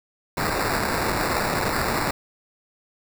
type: noise with sample-and-hold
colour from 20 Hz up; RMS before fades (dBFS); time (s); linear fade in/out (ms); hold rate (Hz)
white; -24; 0.37-2.11; 5; 3150
effects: none